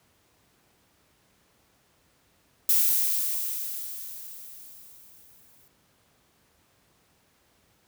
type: noise with exponential decay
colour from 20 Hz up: violet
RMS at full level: -20 dBFS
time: 2.69-5.68 s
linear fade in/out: 2 ms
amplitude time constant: 650 ms
effects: pink hiss -65 dBFS RMS until 7.87 s + high-pass 60 Hz 12 dB/octave